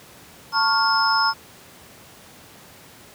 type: tone cluster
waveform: sine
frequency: 899 / 1104 / 1407 / 5190 Hz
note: A5 / C#6 / F6 / E8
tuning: +37 / -7 / +12 / -28 cents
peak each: -22 dBFS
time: 0.52-1.34 s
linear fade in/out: 50 ms
effects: pink hiss -46 dBFS RMS until 3.14 s + high-pass 100 Hz 12 dB/octave